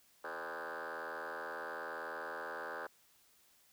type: tone with frequency modulation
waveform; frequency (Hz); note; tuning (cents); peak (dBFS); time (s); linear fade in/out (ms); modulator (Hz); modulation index
sine; 1026; C6; -34; -38; 0.24-2.87; 5; 81; 7.6
effects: tanh soft clip ceiling -39 dBFS + white hiss -68 dBFS RMS until 3.72 s